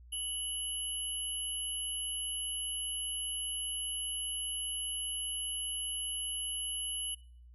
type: tone pair together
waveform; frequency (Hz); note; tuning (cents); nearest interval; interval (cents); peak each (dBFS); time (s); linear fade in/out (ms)
sine; 2960 / 11175; F#7 / F9; 0 / 0; octave + major seventh; 2300; -37 / -37; 0.12-7.15; 10
effects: noise-tail reverb RT60 0.6 s tail -24 dB re dry + added 60 Hz sine -52 dBFS peak until 7.54 s